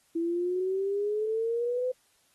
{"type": "exponential sweep", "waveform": "sine", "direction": "up", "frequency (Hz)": [329.6, 512], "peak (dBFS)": -26, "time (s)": [0.15, 1.92], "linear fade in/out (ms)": 10, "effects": ["white hiss -67 dBFS RMS until 2.34 s", "AAC 32 kbps"]}